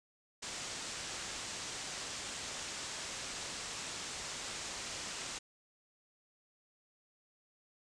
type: low-pass noise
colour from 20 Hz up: white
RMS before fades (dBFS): -43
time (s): 0.42-5.39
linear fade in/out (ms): 10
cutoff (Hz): 8200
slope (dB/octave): 48
effects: none